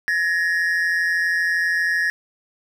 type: tone pair together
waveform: triangle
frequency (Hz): 1692.1 / 1864.7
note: G#6 / A#6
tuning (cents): +32 / 0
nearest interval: major second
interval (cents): 168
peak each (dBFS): -19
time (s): 0.08-2.1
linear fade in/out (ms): 0
effects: none